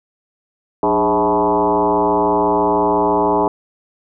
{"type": "tone with frequency modulation", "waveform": "sine", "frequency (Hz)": 640, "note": "D#5", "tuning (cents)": 49, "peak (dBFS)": -12, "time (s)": [0.83, 3.48], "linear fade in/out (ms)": 2, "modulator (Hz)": 114, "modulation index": 3.3, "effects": []}